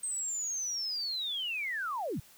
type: linear sweep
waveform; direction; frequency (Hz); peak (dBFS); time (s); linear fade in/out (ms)
sine; down; 8372 to 88.5; -32; 0.03-2.2; 5
effects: white hiss -58 dBFS RMS until 2.37 s